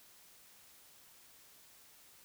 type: silence
effects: white hiss -61 dBFS RMS until 2.24 s